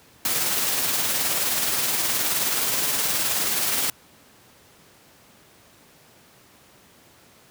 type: noise with tremolo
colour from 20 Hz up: white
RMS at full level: -22 dBFS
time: 0.25-3.9 s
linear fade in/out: 2 ms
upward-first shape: triangle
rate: 19 Hz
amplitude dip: 35%
effects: pink hiss -53 dBFS RMS until 7.5 s + high-pass 100 Hz 12 dB/octave